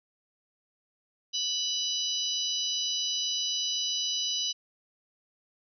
harmonic tone, 987.8 Hz, B5, in tune, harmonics 3 / 4 / 5 / 6, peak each -32 / -33 / -34 / -35 dBFS, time 1.33-4.53 s, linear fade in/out 20 ms, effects none

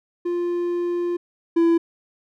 triangle tone pair in turn, 349.2 / 335.1 Hz, F4 / E4, 0 / +29 cents, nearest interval minor second, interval 71 cents, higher first, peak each -19 / -12 dBFS, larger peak second, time 0.25-1.17 / 1.56-1.78 s, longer first, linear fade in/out 10 ms, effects none

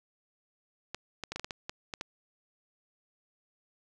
clicks, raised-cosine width 0.2 ms, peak -19 dBFS, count 10, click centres 0.946 / 1.237 / 1.32 / 1.36 / 1.396 / 1.445 / 1.508 / 1.695 / 1.938 / 2.011 s, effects none

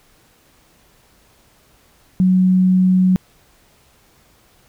sine tone, 185 Hz, F#3, in tune, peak -10 dBFS, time 2.2-3.16 s, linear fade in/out 0 ms, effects pink hiss -54 dBFS RMS until 4.68 s

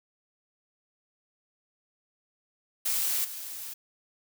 blue noise with level steps, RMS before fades -28 / -39 dBFS, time 2.85-3.74 s, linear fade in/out 10 ms, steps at 3.24 s, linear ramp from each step 10 ms, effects none

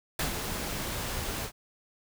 pink noise with ADSR envelope, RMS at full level -28 dBFS, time 0.19-1.52 s, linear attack 4 ms, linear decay 110 ms, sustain -6 dB, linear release 82 ms, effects none

